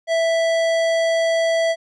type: tone with tanh clipping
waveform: sine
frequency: 659.3 Hz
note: E5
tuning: in tune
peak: -18 dBFS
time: 0.07-1.76 s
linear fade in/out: 50 ms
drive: 18 dB
effects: resampled to 24000 Hz